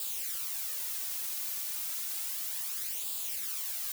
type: noise with flanger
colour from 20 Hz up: blue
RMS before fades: -36 dBFS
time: 0-3.92 s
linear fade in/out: 2 ms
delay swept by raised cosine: 0.25 to 3.45 ms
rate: 0.32 Hz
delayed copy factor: +0.6
effects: none